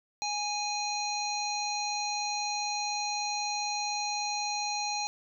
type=harmonic tone; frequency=827 Hz; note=G#5; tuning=8 cents flat; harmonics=1 / 3 / 5 / 7 / 8; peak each=-33 / -38 / -35 / -41 / -40 dBFS; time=0.22-5.07 s; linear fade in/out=0 ms; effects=none

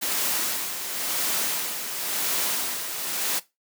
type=noise with tremolo; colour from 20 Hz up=white; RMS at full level=-25 dBFS; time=0.01-3.4 s; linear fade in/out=20 ms; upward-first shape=sine; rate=0.95 Hz; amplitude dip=55%; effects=noise-tail reverb RT60 0.2 s tail -17 dB re dry + high-pass 200 Hz 12 dB/octave

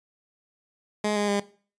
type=tone with pitch steps; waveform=15% pulse; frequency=210 / 206.2 / 202.4 Hz; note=G#3 / G#3 / G#3; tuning=+19 / -12 / -44 cents; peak=-17 dBFS; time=1.04-1.4 s; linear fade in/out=5 ms; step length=120 ms; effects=noise-tail reverb RT60 0.4 s tail -18 dB re dry + resampled to 22050 Hz

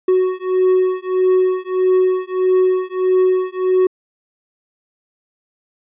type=beating tone pair; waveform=triangle; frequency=370 / 371.6 Hz; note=F#4 / F#4; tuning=0 / +7 cents; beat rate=1.6 Hz; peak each=-14 dBFS; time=0.08-3.87 s; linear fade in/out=5 ms; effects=resampled to 8000 Hz

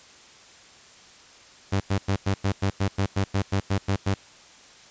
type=tone bursts; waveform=sawtooth; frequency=98 Hz; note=G2; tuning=in tune; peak=-17 dBFS; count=14; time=1.72-4.144 s; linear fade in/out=10 ms; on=84 ms; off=96 ms; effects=white hiss -50 dBFS RMS until 4.9 s + resampled to 16000 Hz

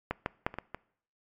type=clicks; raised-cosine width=0.5 ms; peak=-15 / -14 / -12 / -27 / -19 / -21 dBFS; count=6; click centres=0.11 / 0.261 / 0.465 / 0.541 / 0.586 / 0.746 s; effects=noise-tail reverb RT60 0.6 s tail -22 dB re dry + MP3 96 kbps

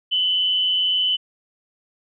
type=tone with amplitude modulation; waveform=sine; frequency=3009 Hz; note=F#7; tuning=28 cents sharp; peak=-15 dBFS; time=0.11-1.17 s; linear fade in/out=20 ms; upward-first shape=sine; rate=182 Hz; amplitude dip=45%; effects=none

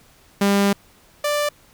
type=tone pair in turn; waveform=sawtooth; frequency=200 / 588.7 Hz; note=G3 / D5; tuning=+35 / +4 cents; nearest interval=octave + perfect fifth; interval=1869 cents; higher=second; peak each=-11 / -15 dBFS; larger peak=first; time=0.41-0.73 / 1.24-1.49 s; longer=first; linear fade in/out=5 ms; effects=pink hiss -53 dBFS RMS until 1.73 s

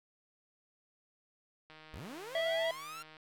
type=click train; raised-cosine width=0.3 ms; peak=-38 dBFS; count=230; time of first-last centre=1.7-3.168 s; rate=156 Hz
type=linear sweep; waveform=sawtooth; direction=up; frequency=34.02 to 1396.9 Hz; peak=-40 dBFS; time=1.93-3.03 s; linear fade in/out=10 ms
type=harmonic tone; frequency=657 Hz; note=E5; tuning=6 cents flat; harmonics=1 / 3 / 5 / 7; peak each=-31 / -38 / -40 / -54 dBFS; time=2.35-2.71 s; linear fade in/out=2 ms
effects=none

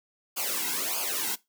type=noise with flanger; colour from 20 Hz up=white; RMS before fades=-30 dBFS; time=0.36-1.36 s; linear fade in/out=20 ms; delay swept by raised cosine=0.52 to 1.72 ms; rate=1.6 Hz; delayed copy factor=-0.95; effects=noise-tail reverb RT60 0.2 s tail -20 dB re dry + high-pass 200 Hz 12 dB/octave

